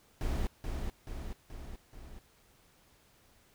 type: noise with echo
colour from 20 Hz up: brown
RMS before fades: -32 dBFS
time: 0.21-0.47 s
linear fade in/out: 0 ms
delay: 430 ms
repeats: 4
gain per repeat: -4 dB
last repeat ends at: 2.19 s
effects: pink hiss -65 dBFS RMS until 3.54 s